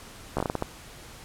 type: slowing click train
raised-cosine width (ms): 1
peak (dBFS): -12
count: 8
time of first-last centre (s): 0.37-0.624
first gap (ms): 14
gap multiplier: 1.31
effects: pink hiss -46 dBFS RMS until 1.24 s + low-pass 12000 Hz 12 dB/octave